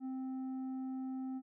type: tone with tanh clipping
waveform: sine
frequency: 261.4 Hz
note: C4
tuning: 1 cent flat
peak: -39 dBFS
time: 0-1.42 s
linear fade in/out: 50 ms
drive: 6 dB
effects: none